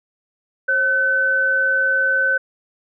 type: tone pair together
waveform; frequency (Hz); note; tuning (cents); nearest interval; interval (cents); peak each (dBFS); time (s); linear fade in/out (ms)
sine; 537.7 / 1517; C5 / F#6; +47 / +43; octave + tritone; 1796; -25 / -15; 0.68-2.38; 10
effects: none